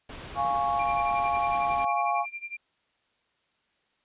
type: noise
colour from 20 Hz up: pink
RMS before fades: -41 dBFS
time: 0.09-1.85 s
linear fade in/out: 5 ms
type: chord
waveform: sine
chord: Db major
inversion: first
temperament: equal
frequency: 698.5 / 830.6 / 1108.7 Hz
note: F5 / Ab5 / Db6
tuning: 0 / 0 / 0 cents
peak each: -28 dBFS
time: 0.35-2.26 s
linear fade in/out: 50 ms
type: tone with tremolo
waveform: sine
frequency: 2378 Hz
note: D7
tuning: 21 cents sharp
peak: -32 dBFS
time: 0.79-2.57 s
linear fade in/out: 5 ms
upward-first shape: sine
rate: 11 Hz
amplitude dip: 90%
effects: white hiss -71 dBFS RMS until 4.04 s + resampled to 8000 Hz